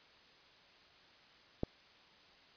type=click; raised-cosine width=2 ms; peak=-20 dBFS; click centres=1.634 s; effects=white hiss -62 dBFS RMS until 2.56 s + resampled to 11025 Hz